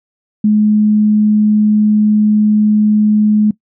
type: tone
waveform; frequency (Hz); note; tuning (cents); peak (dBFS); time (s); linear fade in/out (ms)
sine; 211.8; G#3; +34; -7; 0.44-3.51; 5
effects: noise-tail reverb RT60 0.1 s tail -20 dB re dry